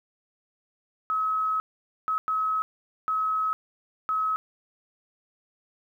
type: tone bursts at uneven times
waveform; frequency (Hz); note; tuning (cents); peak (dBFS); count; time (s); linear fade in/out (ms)
sine; 1282; E6; -49; -23; 5; 1.1-1.6 / 2.08-2.18 / 2.28-2.62 / 3.08-3.53 / 4.09-4.36; 0
effects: 10-bit